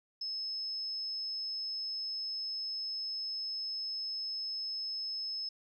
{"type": "tone", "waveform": "sine", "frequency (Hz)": 5200, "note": "E8", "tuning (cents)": -24, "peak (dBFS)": -35, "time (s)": [0.21, 5.49], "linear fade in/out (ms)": 5, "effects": ["12-bit"]}